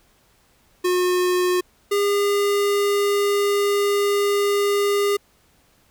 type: tone pair in turn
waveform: square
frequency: 361.3 / 405.5 Hz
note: F#4 / G#4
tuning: -41 / -41 cents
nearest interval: major second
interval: 200 cents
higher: second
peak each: -18 dBFS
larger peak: neither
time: 0.84-1.61 / 1.91-5.17 s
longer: second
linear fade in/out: 10 ms
effects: pink hiss -59 dBFS RMS until 5.9 s